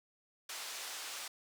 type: band-pass noise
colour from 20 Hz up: white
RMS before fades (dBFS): -44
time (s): 0.49-1.28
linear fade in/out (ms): 5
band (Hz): 610 to 7400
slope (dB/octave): 12
effects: none